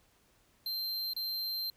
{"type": "tone with dropouts", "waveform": "square", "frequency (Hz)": 4142, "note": "C8", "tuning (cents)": -18, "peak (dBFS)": -34, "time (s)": [0.66, 1.7], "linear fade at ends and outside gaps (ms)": 2, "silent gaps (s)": [1.134, 1.164], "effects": ["pink hiss -68 dBFS RMS until 1.76 s"]}